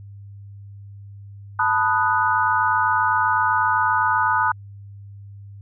sine chord, B dominant seventh, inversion third, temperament equal, 880 / 987.8 / 1244.5 / 1480 Hz, A5 / B5 / D#6 / F#6, 0 / 0 / 0 / 0 cents, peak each -22 dBFS, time 1.59-4.52 s, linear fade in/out 5 ms, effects added 100 Hz sine -37 dBFS peak until 5.61 s

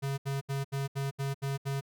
square tone bursts, 137.8 Hz, C#3, 10 cents flat, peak -31 dBFS, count 8, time 0.02-1.811 s, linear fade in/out 20 ms, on 160 ms, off 73 ms, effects none

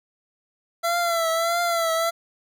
25% pulse tone with vibrato, 673 Hz, E5, 36 cents sharp, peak -17 dBFS, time 0.83-2.11 s, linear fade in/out 20 ms, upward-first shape triangle, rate 1.6 Hz, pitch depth 63 cents each way, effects none

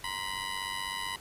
15% pulse ring-modulated tone, 987.8 Hz, B5, in tune, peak -24 dBFS, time 0.04-1.16 s, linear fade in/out 2 ms, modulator 48 Hz, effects pink hiss -50 dBFS RMS until 1.2 s + resampled to 32000 Hz

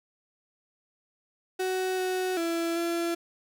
35% pulse tone with pitch steps, 373.1 / 370.4 / 334.7 / 339 Hz, F#4 / F#4 / E4 / E4, +14 / +2 / +26 / +49 cents, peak -25 dBFS, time 1.59-3.15 s, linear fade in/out 10 ms, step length 390 ms, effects none

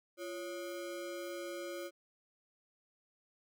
square ring-modulated tone, 450.9 Hz, A4, 42 cents sharp, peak -38 dBFS, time 0.17-1.91 s, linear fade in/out 50 ms, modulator 105 Hz, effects none

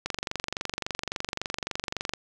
click train, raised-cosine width 0.2 ms, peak -12 dBFS, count 50, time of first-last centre 0.06-2.136 s, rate 23.6 Hz, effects none

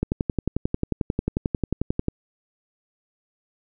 click train, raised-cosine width 3 ms, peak -9 dBFS, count 24, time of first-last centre 0.03-2.084 s, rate 11.2 Hz, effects none

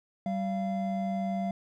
triangle tone pair together, 193.34 / 689 Hz, G3 / F5, -24 / -24 cents, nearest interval octave + minor seventh, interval 2200 cents, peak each -28 / -31 dBFS, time 0.26-1.51 s, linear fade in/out 2 ms, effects none

